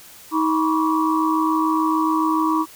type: tone cluster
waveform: sine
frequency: 316.8 / 970 / 1082 / 1149 Hz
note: D#4 / B5 / C#6 / D6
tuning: +31 / -31 / -42 / -38 cents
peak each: -19 / -23 / -27 / -23 dBFS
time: 0.31-2.66 s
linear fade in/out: 50 ms
effects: white hiss -44 dBFS RMS until 2.75 s